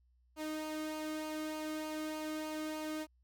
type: tone with flanger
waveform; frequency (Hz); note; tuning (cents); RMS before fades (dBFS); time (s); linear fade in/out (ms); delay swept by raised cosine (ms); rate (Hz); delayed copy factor
sawtooth; 309.7; D#4; -8; -40; 0.36-3.07; 50; 0.53 to 1.19; 3.3; -0.5
effects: added 61 Hz sine -67 dBFS peak until 3.23 s